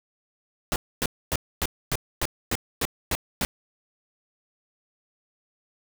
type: noise bursts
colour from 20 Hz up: pink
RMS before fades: -25 dBFS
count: 10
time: 0.72-3.45 s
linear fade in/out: 0 ms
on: 39 ms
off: 260 ms
effects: none